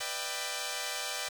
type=chord; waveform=5% pulse; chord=E minor seventh; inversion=second; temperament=equal with one note detuned; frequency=493.9 / 594.5 / 659.3 / 784 Hz; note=B4 / D5 / E5 / G5; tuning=0 / +21 / 0 / 0 cents; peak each=-30 / -27 / -32 / -26 dBFS; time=0-1.29 s; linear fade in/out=10 ms; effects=8-bit